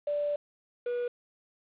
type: tone pair in turn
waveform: sine / triangle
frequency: 585 / 485.2 Hz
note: D5 / B4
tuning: -7 / -31 cents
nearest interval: minor third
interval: 324 cents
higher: first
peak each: -27 dBFS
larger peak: neither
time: 0.07-0.36 / 0.86-1.08 s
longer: first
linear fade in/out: 5 ms
effects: resampled to 8000 Hz + 9-bit